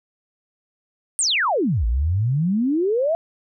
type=exponential two-way sweep; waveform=sine; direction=down then up; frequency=9300 to 53.3 to 684 Hz; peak=-17 dBFS; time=1.19-3.15 s; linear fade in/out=0 ms; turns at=1.86 s; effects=none